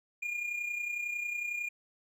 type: tone with amplitude modulation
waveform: triangle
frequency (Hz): 2421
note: D#7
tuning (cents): -48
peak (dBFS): -29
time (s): 0.22-1.69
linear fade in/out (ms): 10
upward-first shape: sine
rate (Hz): 31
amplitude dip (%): 55
effects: none